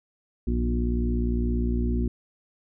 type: harmonic tone with a mistuned harmonic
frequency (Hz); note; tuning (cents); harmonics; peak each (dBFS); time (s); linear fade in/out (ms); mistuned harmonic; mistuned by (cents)
59.8; A#1; +45; 1 / 2 / 3 / 4 / 5 / 6; -24 / -34 / -36 / -28 / -38 / -34; 0.47-2.08; 5; 2; -35
effects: none